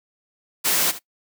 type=noise with echo; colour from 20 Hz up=white; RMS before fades=-20 dBFS; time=0.64-0.92 s; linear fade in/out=20 ms; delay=73 ms; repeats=1; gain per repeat=-15 dB; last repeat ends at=0.993 s; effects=noise-tail reverb RT60 0.1 s tail -20 dB re dry + high-pass 150 Hz 12 dB/octave